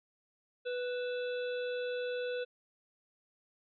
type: harmonic tone with a mistuned harmonic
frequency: 493.9 Hz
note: B4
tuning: in tune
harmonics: 1 / 3 / 5 / 7 / 8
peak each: -34 / -44 / -48 / -51 / -52 dBFS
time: 0.65-2.45 s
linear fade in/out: 20 ms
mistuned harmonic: 5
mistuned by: +110 cents
effects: none